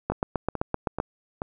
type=two click trains; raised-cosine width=1 ms; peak=-15 / -10 dBFS; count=4 / 8; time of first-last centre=0.12-1.419 / 0.1-1.001 s; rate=2.31 / 7.77 Hz; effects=none